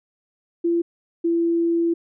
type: tone pair in turn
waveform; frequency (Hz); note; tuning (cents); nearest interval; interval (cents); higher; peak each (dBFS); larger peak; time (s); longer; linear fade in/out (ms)
sine; 340 / 336.7; F4 / E4; -46 / +37; unison; 17; first; -17; neither; 0.64-0.82 / 1.24-1.94; second; 10
effects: none